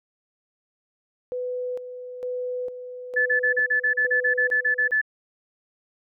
sine tone with tremolo, 498.7 Hz, B4, 17 cents sharp, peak -26 dBFS, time 1.32-4.91 s, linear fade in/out 0 ms, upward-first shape square, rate 1.1 Hz, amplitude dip 60%
sine tone bursts, 1736 Hz, A6, 24 cents flat, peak -18 dBFS, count 14, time 3.16-5.015 s, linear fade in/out 10 ms, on 100 ms, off 35 ms
effects none

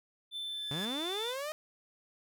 triangle tone, 3533 Hz, A7, 6 cents sharp, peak -35 dBFS, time 0.31-1.35 s, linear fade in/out 50 ms
sawtooth tone with exponential growth, 1694 Hz, G#6, 34 cents sharp, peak -35 dBFS, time 0.42-0.85 s, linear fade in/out 0 ms, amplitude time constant 93 ms
sawtooth linear sweep, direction up, 130.81 to 628 Hz, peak -32 dBFS, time 0.71-1.52 s, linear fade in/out 0 ms
effects none

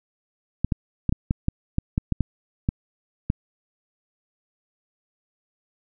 clicks, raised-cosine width 5 ms, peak -8 dBFS, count 12, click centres 0.646 / 0.722 / 1.093 / 1.125 / 1.309 / 1.484 / 1.784 / 1.979 / 2.123 / 2.207 / 2.689 / 3.301 s, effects none

